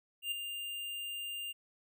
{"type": "tone with ADSR envelope", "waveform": "square", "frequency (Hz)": 2800, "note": "F7", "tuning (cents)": 4, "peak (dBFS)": -32, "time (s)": [0.22, 1.53], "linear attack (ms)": 97, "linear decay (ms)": 6, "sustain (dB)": -7, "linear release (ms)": 20, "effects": []}